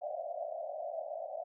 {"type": "band-pass noise", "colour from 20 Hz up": "white", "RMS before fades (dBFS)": -40, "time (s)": [0.01, 1.44], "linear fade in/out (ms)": 20, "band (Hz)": [580, 710], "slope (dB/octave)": 96, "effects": []}